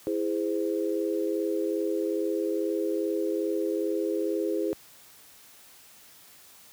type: chord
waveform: sine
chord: E augmented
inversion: none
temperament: just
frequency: 329.6 / 412 / 515 Hz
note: E4 / G#4 / B#4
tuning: 0 / -14 / -28 cents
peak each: -29 / -29 / -32 dBFS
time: 0.07-4.73 s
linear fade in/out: 0 ms
effects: white hiss -53 dBFS RMS until 6.72 s + high-pass 60 Hz 12 dB/octave